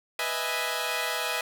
10% pulse chord, E major seventh, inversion second, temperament equal, 493.9 / 622.3 / 659.3 / 830.6 Hz, B4 / D#5 / E5 / G#5, 0 / 0 / 0 / 0 cents, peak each -25 dBFS, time 0.19-1.41 s, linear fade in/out 2 ms, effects none

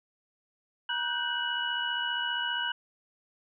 sine tone cluster, 953 / 1485 / 1560 / 2935 Hz, A#5 / F#6 / G6 / F#7, +38 / +6 / -9 / -15 cents, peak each -36 / -35 / -34 / -32 dBFS, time 0.89-2.72 s, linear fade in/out 5 ms, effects none

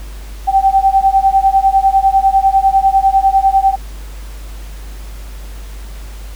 sine beating tone pair, 772 / 782 Hz, G5 / G5, -27 / -4 cents, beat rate 10 Hz, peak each -11 dBFS, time 0.47-3.76 s, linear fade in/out 20 ms, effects added 50 Hz sine -26 dBFS peak until 6.35 s + pink hiss -39 dBFS RMS until 6.35 s

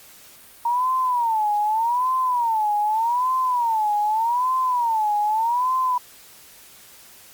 sine tone with vibrato, 927 Hz, A#5, 10 cents flat, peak -18 dBFS, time 0.65-5.98 s, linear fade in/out 5 ms, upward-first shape sine, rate 0.83 Hz, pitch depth 190 cents each way, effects white hiss -47 dBFS RMS until 7.33 s + Opus 48 kbps

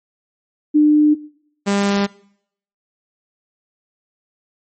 sine / sawtooth tone pair in turn, 300.3 / 200.4 Hz, D4 / G3, +39 / +38 cents, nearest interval perfect fifth, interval 701 cents, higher first, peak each -8 / -11 dBFS, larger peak first, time 0.74-1.15 / 1.66-2.07 s, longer neither, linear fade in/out 20 ms, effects noise-tail reverb RT60 0.7 s tail -22 dB re dry + MP3 32 kbps

